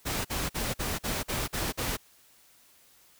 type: noise bursts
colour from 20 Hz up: pink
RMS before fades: -31 dBFS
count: 8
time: 0.05-1.972 s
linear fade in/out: 20 ms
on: 200 ms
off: 46 ms
effects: white hiss -60 dBFS RMS until 3.19 s